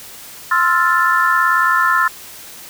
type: chord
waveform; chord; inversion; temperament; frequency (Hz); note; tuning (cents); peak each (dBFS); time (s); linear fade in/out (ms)
sine; F major seventh; second; equal; 1046.5 / 1318.5 / 1396.9 / 1760; C6 / E6 / F6 / A6; 0 / 0 / 0 / 0; -17; 0.51-2.08; 5
effects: white hiss -36 dBFS RMS until 2.69 s